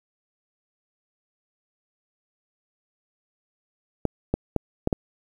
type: clicks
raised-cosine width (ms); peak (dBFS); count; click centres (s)
2; -8; 5; 4.053 / 4.34 / 4.563 / 4.874 / 4.928
effects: 8-bit